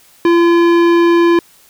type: tone with tanh clipping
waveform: sine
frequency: 341.1 Hz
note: F4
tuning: 41 cents flat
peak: -9 dBFS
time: 0.25-1.39 s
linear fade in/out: 2 ms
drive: 17 dB
effects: white hiss -47 dBFS RMS until 1.69 s